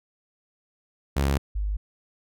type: tone pair in turn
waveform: sawtooth / sine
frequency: 69.3 / 50.76 Hz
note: C#2 / G#1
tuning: 0 / -39 cents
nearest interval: perfect fourth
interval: 539 cents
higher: first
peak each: -17 / -24 dBFS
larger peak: first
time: 1.16-1.38 / 1.55-1.77 s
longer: neither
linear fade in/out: 10 ms
effects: none